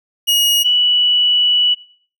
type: tone pair in turn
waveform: 40% pulse / sine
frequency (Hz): 2884 / 2950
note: F#7 / F#7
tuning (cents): -45 / -6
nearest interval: unison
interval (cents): 39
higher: second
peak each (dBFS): -10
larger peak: neither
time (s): 0.27-0.64 / 0.64-1.75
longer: second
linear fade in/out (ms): 20
effects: noise-tail reverb RT60 0.5 s tail -21 dB re dry